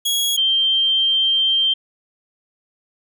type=tone pair in turn; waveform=sawtooth / sine; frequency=3322 / 3152 Hz; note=G#7 / G7; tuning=0 / +9 cents; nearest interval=minor second; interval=91 cents; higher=first; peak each=-14 dBFS; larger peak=neither; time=0.05-0.37 / 0.37-1.74 s; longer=second; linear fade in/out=10 ms; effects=none